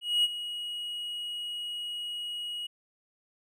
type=tone with ADSR envelope; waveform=triangle; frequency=2900 Hz; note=F#7; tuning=35 cents flat; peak=-19 dBFS; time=0.01-2.67 s; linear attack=230 ms; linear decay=32 ms; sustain=-13 dB; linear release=10 ms; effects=none